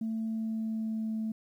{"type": "tone with pitch glide", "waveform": "sine", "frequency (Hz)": [222.8, 220.1], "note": ["A3", "A3"], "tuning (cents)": [22, 1], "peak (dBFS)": -29, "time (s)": [0.01, 1.32], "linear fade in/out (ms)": 5, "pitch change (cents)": -21, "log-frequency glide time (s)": [0.21, 1.14], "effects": ["tanh soft clip ceiling -27 dBFS", "11-bit"]}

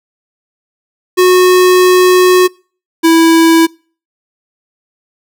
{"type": "tone pair in turn", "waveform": "square", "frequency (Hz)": [365.5, 328.4], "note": ["F#4", "E4"], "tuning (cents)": [-21, -6], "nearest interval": "major second", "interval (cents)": 185, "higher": "first", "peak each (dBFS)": -5, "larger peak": "neither", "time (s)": [[1.17, 2.48], [3.03, 3.67]], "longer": "first", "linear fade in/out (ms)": 20, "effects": ["noise-tail reverb RT60 0.4 s tail -26 dB re dry"]}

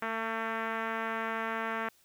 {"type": "tone with low-pass filter", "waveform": "5% pulse", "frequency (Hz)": 224.6, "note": "A3", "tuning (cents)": 36, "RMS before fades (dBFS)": -34, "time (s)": [0.02, 1.89], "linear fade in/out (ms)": 5, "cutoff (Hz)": 1700, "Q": 1.3, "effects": ["white hiss -65 dBFS RMS until 2.04 s"]}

